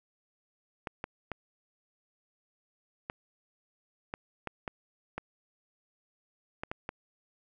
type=clicks; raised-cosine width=0.5 ms; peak=-20 dBFS; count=11; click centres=0.872 / 1.041 / 1.317 / 3.099 / 4.139 / 4.473 / 4.678 / 5.18 / 6.635 / 6.715 / 6.891 s; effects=none